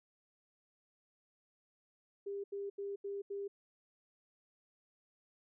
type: tone bursts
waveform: sine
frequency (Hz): 400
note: G4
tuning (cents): +35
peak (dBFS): -38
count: 5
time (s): 2.26-3.48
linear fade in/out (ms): 10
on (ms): 180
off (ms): 80
effects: none